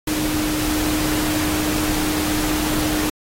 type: tone in noise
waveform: sine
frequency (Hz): 305.8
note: D#4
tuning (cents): -30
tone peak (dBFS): -21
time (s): 0.07-3.1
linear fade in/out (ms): 5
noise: pink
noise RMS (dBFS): -24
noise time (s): 0.07-3.1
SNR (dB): 0
effects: AAC 48 kbps